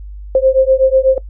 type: beating tone pair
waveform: sine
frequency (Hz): 523.3 / 531.4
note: C5 / C5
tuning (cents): 0 / +27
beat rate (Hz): 8.1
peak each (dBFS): -11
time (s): 0.35-1.18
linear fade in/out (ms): 2
effects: noise-tail reverb RT60 0.1 s tail -21 dB re dry + added 50 Hz sine -27 dBFS peak until 1.29 s